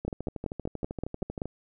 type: two click trains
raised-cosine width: 2 ms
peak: -17 / -21 dBFS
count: 8 / 19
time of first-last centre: 0.08-1.418 / 0.05-1.456 s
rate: 5.23 / 12.8 Hz
effects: none